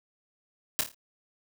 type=noise with echo; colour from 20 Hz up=white; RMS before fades=-25 dBFS; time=0.79-0.81 s; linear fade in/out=0 ms; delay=27 ms; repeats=5; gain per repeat=-7 dB; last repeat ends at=0.945 s; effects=none